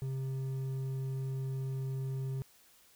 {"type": "tone with hard clipping", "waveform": "sine", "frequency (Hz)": 133.1, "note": "C3", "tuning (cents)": 30, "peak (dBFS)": -35, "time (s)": [0.02, 2.42], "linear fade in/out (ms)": 0, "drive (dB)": 5, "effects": ["white hiss -63 dBFS RMS until 2.95 s"]}